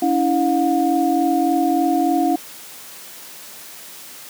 sine tone cluster, 282.8 / 326.2 / 717 Hz, C#4 / E4 / F5, +35 / -18 / +45 cents, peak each -19 dBFS, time 0.02-2.36 s, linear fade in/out 5 ms, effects white hiss -38 dBFS RMS until 4.29 s + high-pass 150 Hz 12 dB/octave

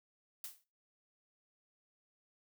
blue noise with exponential decay, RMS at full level -41 dBFS, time 0.44-0.64 s, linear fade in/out 2 ms, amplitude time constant 42 ms, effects noise-tail reverb RT60 0.3 s tail -18 dB re dry

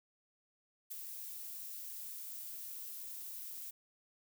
violet noise with ADSR envelope, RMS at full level -40 dBFS, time 0.9-3.71 s, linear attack 21 ms, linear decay 3 ms, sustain -6 dB, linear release 10 ms, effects none

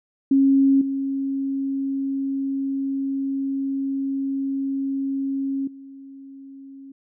sine tone with level steps, 272.4 Hz, C#4, 30 cents flat, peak -13 / -22 / -38 dBFS, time 0.31-6.92 s, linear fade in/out 5 ms, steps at 0.81 / 5.67 s, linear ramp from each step 5 ms, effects none

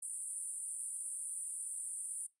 pink band-pass noise, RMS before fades -42 dBFS, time 0.02-2.27 s, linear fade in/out 10 ms, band 8700 to 10000 Hz, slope 96 dB/octave, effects noise-tail reverb RT60 0.2 s tail -20 dB re dry + resampled to 24000 Hz

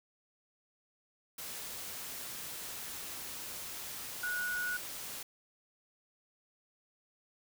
sine tone in noise, 1462 Hz, F#6, 21 cents flat, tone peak -33 dBFS, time 4.23-4.77 s, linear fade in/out 5 ms, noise white, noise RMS -43 dBFS, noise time 1.38-5.23 s, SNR +7 dB, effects none

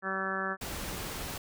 harmonic tone, 191.4 Hz, G3, 41 cents flat, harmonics 1 / 2 / 3 / 4 / 5 / 6 / 7 / 8 / 9, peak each -40 / -40 / -41 / -42 / -45 / -39 / -37 / -39 / -36 dBFS, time 0.02-0.57 s, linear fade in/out 50 ms
pink noise, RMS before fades -38 dBFS, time 0.61-1.38 s, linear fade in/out 5 ms
effects none

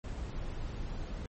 brown noise, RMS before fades -38 dBFS, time 0.04-1.26 s, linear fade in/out 2 ms, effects MP3 32 kbps

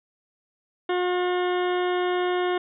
harmonic tone, 359.6 Hz, F#4, 49 cents flat, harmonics 1 / 2 / 3 / 4 / 5 / 6 / 8 / 9 / 10, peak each -23 / -29 / -33 / -35 / -37 / -39 / -41 / -42 / -43 dBFS, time 0.89-2.58 s, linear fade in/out 5 ms, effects none

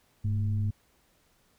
sine tone with frequency modulation, 101.8 Hz, G#2, 34 cents flat, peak -25 dBFS, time 0.24-0.71 s, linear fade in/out 10 ms, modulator 119 Hz, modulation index 0.46, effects pink hiss -67 dBFS RMS until 1.58 s

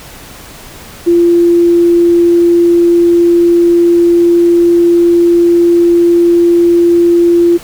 sine tone, 343.8 Hz, F4, 27 cents flat, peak -4 dBFS, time 1.06-7.58 s, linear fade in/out 20 ms, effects pink hiss -32 dBFS RMS until 7.63 s

